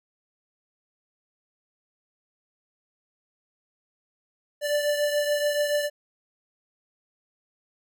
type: beating tone pair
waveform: square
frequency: 586 / 593 Hz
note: D5 / D5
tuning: -4 / +17 cents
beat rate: 7 Hz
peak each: -24 / -31 dBFS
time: 4.61-5.9 s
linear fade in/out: 50 ms
effects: none